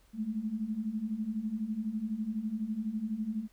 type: beating tone pair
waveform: sine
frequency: 208.7 / 220.7 Hz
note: G#3 / A3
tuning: +9 / +5 cents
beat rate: 12 Hz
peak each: -37 / -33 dBFS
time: 0.13-3.48 s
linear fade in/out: 50 ms
effects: added 44 Hz sine -63 dBFS peak until 3.52 s + pink hiss -67 dBFS RMS until 3.52 s